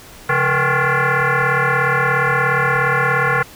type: tone with frequency modulation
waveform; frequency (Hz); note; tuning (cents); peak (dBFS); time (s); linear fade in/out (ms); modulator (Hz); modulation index
sine; 175; F3; +4; -13; 0.29-3.43; 5; 313; 5.8
effects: pink hiss -40 dBFS RMS until 3.55 s